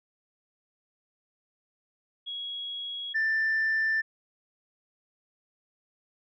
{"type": "tone pair in turn", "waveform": "sine", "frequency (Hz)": [3322, 1775.1], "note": ["G#7", "A6"], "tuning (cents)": [0, 15], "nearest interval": "major seventh", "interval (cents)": 1085, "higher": "first", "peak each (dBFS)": [-33, -22], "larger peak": "second", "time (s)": [[2.26, 3.14], [3.14, 4.02]], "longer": "neither", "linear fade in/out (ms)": 20, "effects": ["tanh soft clip ceiling -21 dBFS"]}